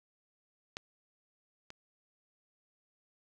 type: clicks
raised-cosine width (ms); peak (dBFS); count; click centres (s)
0.2; -21 / -29; 2; 0.769 / 1.704
effects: none